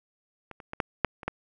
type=clicks; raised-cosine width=0.5 ms; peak=-26 / -29 / -20 / -10 / -6 / -26 / -13 dBFS; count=7; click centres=0.513 / 0.602 / 0.734 / 0.802 / 1.047 / 1.232 / 1.28 s; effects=none